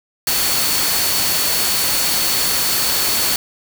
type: tone in noise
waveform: sine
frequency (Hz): 4435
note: C#8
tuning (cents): 0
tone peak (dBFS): -23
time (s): 0.27-3.36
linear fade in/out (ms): 2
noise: white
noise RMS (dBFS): -18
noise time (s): 0.27-3.36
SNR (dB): -8
effects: none